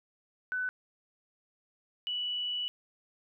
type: tone pair in turn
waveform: sine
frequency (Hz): 1500 / 2953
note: F#6 / F#7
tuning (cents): +23 / -4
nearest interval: octave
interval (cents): 1173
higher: second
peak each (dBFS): -30 / -31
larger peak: first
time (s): 0.52-0.69 / 2.07-2.68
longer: second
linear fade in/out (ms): 0
effects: none